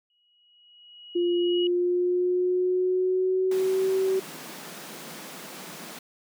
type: tone with exponential growth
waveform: sine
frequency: 2907 Hz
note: F#7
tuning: 31 cents flat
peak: -28 dBFS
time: 0.1-1.67 s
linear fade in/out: 2 ms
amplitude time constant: 340 ms
type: tone with pitch glide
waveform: sine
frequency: 349.2 to 380.8 Hz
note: F4 to F#4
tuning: 0 to +50 cents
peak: -21 dBFS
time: 1.15-4.2 s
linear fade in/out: 10 ms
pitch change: +150 cents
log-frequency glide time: 1.38-3.89 s
type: high-pass noise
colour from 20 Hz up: pink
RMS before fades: -41 dBFS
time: 3.51-5.99 s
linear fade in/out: 5 ms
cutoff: 150 Hz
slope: 96 dB/octave
effects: none